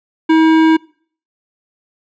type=tone with hard clipping; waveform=sine; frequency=320.2 Hz; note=D#4; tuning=50 cents sharp; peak=-9 dBFS; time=0.29-0.77 s; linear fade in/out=10 ms; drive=15 dB; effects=noise-tail reverb RT60 0.5 s tail -24 dB re dry + resampled to 16000 Hz